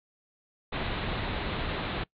pink low-pass noise, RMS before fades -32 dBFS, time 0.72-2.04 s, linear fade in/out 10 ms, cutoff 4100 Hz, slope 96 dB/octave, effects noise-tail reverb RT60 0.1 s tail -22 dB re dry + MP3 64 kbps

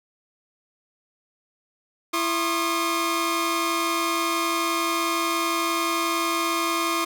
sawtooth tone cluster, 334.3 / 1074 / 1220 Hz, E4 / C6 / D#6, +24 / +45 / -34 cents, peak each -23 dBFS, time 2.13-7.05 s, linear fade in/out 10 ms, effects none

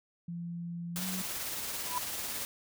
sine tone with pitch glide, 171.2 to 185.62 Hz, F3 to F#3, -34 to +6 cents, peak -36 dBFS, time 0.28-1.22 s, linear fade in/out 5 ms, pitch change +140 cents, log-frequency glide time 0.95-1.03 s
white noise with tremolo, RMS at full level -36 dBFS, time 0.96-2.45 s, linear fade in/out 0 ms, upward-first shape triangle, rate 18 Hz, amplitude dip 30%
sine tone with exponential growth, 987.8 Hz, B5, in tune, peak -27 dBFS, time 1.8-1.98 s, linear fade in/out 1 ms, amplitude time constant 38 ms
effects none

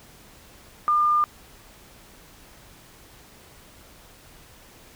sine tone, 1204 Hz, D6, 43 cents sharp, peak -17 dBFS, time 0.88-1.24 s, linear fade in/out 0 ms, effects pink hiss -50 dBFS RMS until 4.95 s

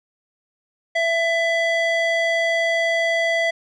square tone with band-pass filter, 666 Hz, E5, 18 cents sharp, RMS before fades -20 dBFS, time 0.95-3.51 s, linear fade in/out 10 ms, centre 1700 Hz, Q 1.4, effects resampled to 22050 Hz

